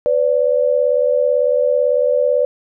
sine tone pair together, 502 / 580 Hz, B4 / D5, +28 / -22 cents, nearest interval minor third, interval 250 cents, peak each -15 dBFS, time 0.06-2.45 s, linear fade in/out 0 ms, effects none

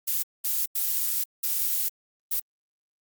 violet noise bursts at uneven times, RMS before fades -26 dBFS, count 5, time 0.07-0.23 / 0.44-0.66 / 0.75-1.24 / 1.43-1.89 / 2.31-2.4 s, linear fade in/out 10 ms, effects Opus 48 kbps

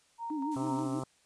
sine tone with tremolo, 927 Hz, A#5, 10 cents flat, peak -35 dBFS, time 0.18-0.88 s, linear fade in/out 50 ms, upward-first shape square, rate 4.1 Hz, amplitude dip 50%
sine tone with vibrato, 289.3 Hz, D4, 26 cents flat, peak -32 dBFS, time 0.3-1 s, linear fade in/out 10 ms, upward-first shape sine, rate 6.2 Hz, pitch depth 130 cents each way
blue noise, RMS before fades -49 dBFS, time 0.51-1.04 s, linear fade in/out 10 ms
harmonic tone, 130.81 Hz, C3, in tune, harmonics 1 / 2 / 3 / 4 / 5 / 6 / 7 / 8 / 9 / 10, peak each -39 / -42 / -44 / -45 / -46 / -47 / -47 / -48 / -49 / -49 dBFS, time 0.56-1.04 s, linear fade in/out 2 ms
effects white hiss -67 dBFS RMS until 1.25 s + resampled to 22050 Hz

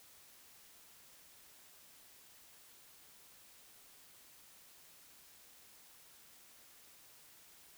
silence, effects white hiss -61 dBFS RMS until 7.77 s

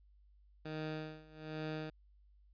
15% pulse tone with tremolo, 155.56 Hz, D#3, in tune, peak -32 dBFS, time 0.65-1.9 s, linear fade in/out 5 ms, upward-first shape sine, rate 1.2 Hz, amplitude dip 90%, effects added 50 Hz sine -62 dBFS peak until 2.53 s + resampled to 11025 Hz

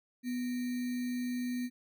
sine tone with sample-and-hold, 246.9 Hz, B3, in tune, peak -32 dBFS, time 0.23-1.7 s, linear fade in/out 50 ms, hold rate 2100 Hz, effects none

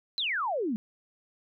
sine exponential sweep, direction down, 4186 to 203.3 Hz, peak -27 dBFS, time 0.18-0.76 s, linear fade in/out 0 ms, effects none

